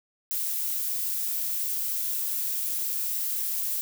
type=noise; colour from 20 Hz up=violet; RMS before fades=-29 dBFS; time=0.31-3.81 s; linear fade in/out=0 ms; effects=none